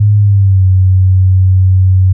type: tone with pitch glide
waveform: sine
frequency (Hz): 103.83 to 93.58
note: G#2 to F#2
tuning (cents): 0 to +20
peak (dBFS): -4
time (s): 0-2.13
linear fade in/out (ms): 10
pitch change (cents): -180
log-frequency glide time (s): 0.17-0.65
effects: none